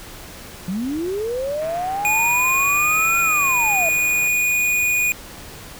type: linear two-way sweep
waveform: sine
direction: up then down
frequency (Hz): 173.4 to 1378 to 639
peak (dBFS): -21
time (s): 0.68-3.89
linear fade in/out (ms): 2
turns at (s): 3.2
type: click train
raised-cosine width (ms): 0.5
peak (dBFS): -23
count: 407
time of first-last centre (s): 1.62-4.274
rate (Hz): 153
type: tone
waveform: square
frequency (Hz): 2457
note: D#7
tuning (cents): -22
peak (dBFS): -17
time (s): 2.05-5.12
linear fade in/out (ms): 0
effects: pink hiss -38 dBFS RMS until 5.79 s